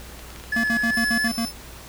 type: clicks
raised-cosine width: 0.2 ms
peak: -24 dBFS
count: 9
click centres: 0.193 / 0.304 / 0.361 / 0.399 / 0.439 / 0.675 / 0.825 / 0.858 / 0.901 s
type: tone with vibrato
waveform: triangle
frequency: 1712 Hz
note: A6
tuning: 48 cents flat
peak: -19 dBFS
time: 0.52-1.28 s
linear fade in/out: 5 ms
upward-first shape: sine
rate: 3 Hz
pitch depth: 13 cents each way
type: tone bursts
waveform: square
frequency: 230 Hz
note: A#3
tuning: 23 cents flat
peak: -23 dBFS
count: 7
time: 0.56-1.454 s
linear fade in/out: 5 ms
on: 78 ms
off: 58 ms
type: tone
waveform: sawtooth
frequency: 5274 Hz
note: E8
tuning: in tune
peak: -27 dBFS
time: 0.92-1.53 s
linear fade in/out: 50 ms
effects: added 60 Hz sine -42 dBFS peak until 1.88 s + pink hiss -42 dBFS RMS until 1.88 s